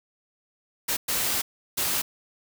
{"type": "noise bursts at uneven times", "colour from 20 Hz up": "white", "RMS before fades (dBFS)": -26, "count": 3, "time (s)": [[0.88, 0.97], [1.08, 1.42], [1.77, 2.02]], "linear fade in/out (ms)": 10, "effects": []}